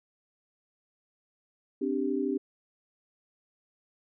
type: chord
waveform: sine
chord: C suspended second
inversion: none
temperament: just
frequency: 261.6 / 294.3 / 392.4 Hz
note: C4 / D4 / G4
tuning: 0 / +4 / +2 cents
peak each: -31 dBFS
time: 1.81-2.38 s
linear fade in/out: 10 ms
effects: none

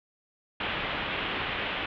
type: low-pass noise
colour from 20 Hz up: white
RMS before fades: -32 dBFS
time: 0.6-1.86 s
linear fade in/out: 5 ms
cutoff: 3300 Hz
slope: 48 dB/octave
effects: none

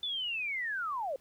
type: linear sweep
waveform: sine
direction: down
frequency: 3530 to 502 Hz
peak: -32 dBFS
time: 0.03-1.16 s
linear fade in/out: 2 ms
effects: pink hiss -66 dBFS RMS until 1.2 s

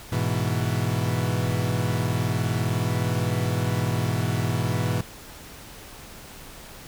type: chord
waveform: 40% pulse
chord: E major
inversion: first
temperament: equal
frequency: 103.83 / 123.47 / 164.81 Hz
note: G#2 / B2 / E3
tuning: 0 / 0 / 0 cents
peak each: -26 / -25 / -28 dBFS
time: 0.12-5.01 s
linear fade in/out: 5 ms
effects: pink hiss -43 dBFS RMS until 6.87 s

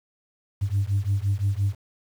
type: beating tone pair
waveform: sine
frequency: 96.7 / 102.5 Hz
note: G2 / G#2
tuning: -23 / -22 cents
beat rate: 5.8 Hz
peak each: -23 / -23 dBFS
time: 0.61-1.75 s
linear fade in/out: 20 ms
effects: tanh soft clip ceiling -16 dBFS + 8-bit

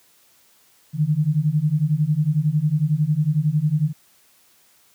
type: beating tone pair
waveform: sine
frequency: 146 / 157 Hz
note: D3 / D#3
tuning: -10 / +16 cents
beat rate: 11 Hz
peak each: -20 / -19 dBFS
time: 0.93-3.93 s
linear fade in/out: 50 ms
effects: white hiss -57 dBFS RMS until 4.94 s + high-pass 80 Hz 12 dB/octave

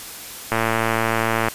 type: click train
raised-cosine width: 0.5 ms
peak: -4 dBFS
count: 110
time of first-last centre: 0.52-1.485 s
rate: 113 Hz
effects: white hiss -35 dBFS RMS until 1.54 s + resampled to 32000 Hz

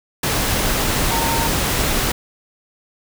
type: tone in noise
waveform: sine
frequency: 917 Hz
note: A#5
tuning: 29 cents flat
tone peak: -22 dBFS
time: 1.11-1.48 s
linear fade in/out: 5 ms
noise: pink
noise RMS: -19 dBFS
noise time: 0.23-2.12 s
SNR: -6 dB
effects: none

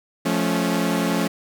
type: chord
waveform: sawtooth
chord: F augmented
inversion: none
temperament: equal with one note detuned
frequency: 174.61 / 217 / 277.2 Hz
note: F3 / A3 / C#4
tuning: 0 / -24 / 0 cents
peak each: -20 dBFS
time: 0.25-1.28 s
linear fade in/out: 10 ms
effects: none

